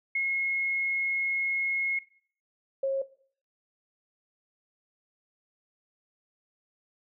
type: tone pair in turn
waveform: sine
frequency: 2165 / 541.2 Hz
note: C#7 / C#5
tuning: -41 / -42 cents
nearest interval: 2 octaves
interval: 2401 cents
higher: first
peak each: -25 / -24 dBFS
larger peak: second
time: 0.15-1.99 / 2.83-3.02 s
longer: first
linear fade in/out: 5 ms
effects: noise-tail reverb RT60 0.5 s tail -18 dB re dry